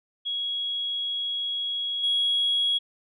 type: tone with level steps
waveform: sine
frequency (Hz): 3322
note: G#7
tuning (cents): 0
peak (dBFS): -26 / -20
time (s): 0.25-2.79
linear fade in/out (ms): 20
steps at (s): 2.03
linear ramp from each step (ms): 10
effects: tanh soft clip ceiling -16 dBFS